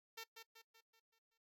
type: tone with echo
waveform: 5% pulse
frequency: 452.3 Hz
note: A4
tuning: 48 cents sharp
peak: -36 dBFS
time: 0.17-0.24 s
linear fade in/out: 10 ms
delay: 190 ms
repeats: 6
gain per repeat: -6 dB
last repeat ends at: 1.38 s
effects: noise-tail reverb RT60 0.1 s tail -19 dB re dry